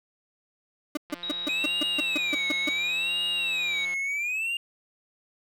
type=tone bursts; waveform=35% pulse; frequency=297.7 Hz; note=D4; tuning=24 cents sharp; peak=-24 dBFS; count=11; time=0.95-2.692 s; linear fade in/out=5 ms; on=22 ms; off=150 ms
type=click train; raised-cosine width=0.3 ms; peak=-29 dBFS; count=495; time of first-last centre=1.1-3.939 s; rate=174 Hz
type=tone; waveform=sine; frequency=3815 Hz; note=A#7; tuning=39 cents sharp; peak=-30 dBFS; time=1.23-3.85 s; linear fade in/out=2 ms
type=tone with vibrato; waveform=triangle; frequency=2489 Hz; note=D#7; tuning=in tune; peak=-25 dBFS; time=1.49-4.57 s; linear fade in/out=2 ms; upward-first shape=sine; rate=0.71 Hz; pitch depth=230 cents each way
effects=none